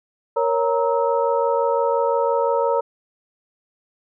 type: tone cluster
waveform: sine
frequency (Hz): 468.2 / 554 / 934 / 1296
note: A#4 / C#5 / A#5 / E6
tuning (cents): +8 / -1 / +3 / -30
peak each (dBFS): -21 / -21 / -22 / -29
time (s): 0.36-2.81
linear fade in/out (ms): 10
effects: none